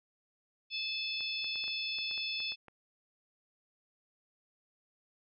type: harmonic tone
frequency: 868 Hz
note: A5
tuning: 24 cents flat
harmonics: 3 / 4 / 5 / 6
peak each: -38 / -38 / -44 / -41 dBFS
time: 0.7-2.56 s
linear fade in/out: 50 ms
type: clicks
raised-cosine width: 0.5 ms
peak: -37 dBFS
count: 11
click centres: 1.207 / 1.444 / 1.557 / 1.64 / 1.68 / 1.986 / 2.112 / 2.178 / 2.403 / 2.521 / 2.683 s
effects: none